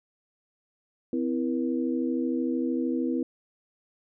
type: tone cluster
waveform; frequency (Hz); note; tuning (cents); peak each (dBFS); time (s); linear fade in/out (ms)
sine; 255.9 / 329 / 477.1; C4 / E4 / A#4; -38 / -3 / +40; -27 / -29 / -34; 1.13-3.23; 2
effects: none